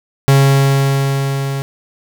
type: tone with level ramp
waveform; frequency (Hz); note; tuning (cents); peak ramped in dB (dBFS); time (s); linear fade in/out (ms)
45% pulse; 137.4; C#3; -15; -6 to -18; 0.28-1.62; 0
effects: none